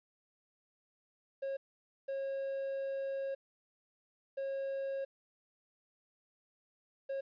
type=tone bursts at uneven times; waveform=triangle; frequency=544 Hz; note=C#5; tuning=33 cents flat; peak=-33 dBFS; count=4; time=1.42-1.57 / 2.08-3.35 / 4.37-5.05 / 7.09-7.21 s; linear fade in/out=10 ms; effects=resampled to 11025 Hz + 12-bit